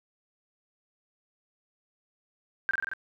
sine tone with echo, 1578 Hz, G6, 11 cents sharp, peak -22 dBFS, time 2.69-2.71 s, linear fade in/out 0 ms, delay 45 ms, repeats 5, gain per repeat -2 dB, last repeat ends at 2.935 s, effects none

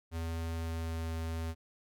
square tone with pitch glide, 82.41 to 81.7 Hz, E2 to E2, 0 to -15 cents, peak -35 dBFS, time 0.11-1.55 s, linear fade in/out 50 ms, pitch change -15 cents, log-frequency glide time 0.51-0.97 s, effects none

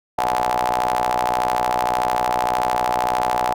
sawtooth ring-modulated tone, 61.74 Hz, B1, in tune, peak -11 dBFS, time 0.18-3.54 s, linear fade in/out 5 ms, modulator 796 Hz, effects none

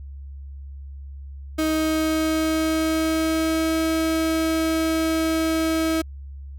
35% pulse tone with pitch glide, 314.4 to 321.9 Hz, D#4 to E4, +18 to -41 cents, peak -18 dBFS, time 1.58-6.02 s, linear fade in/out 10 ms, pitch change +41 cents, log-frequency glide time 1.71-3.75 s, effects added 69 Hz sine -34 dBFS peak until 6.58 s

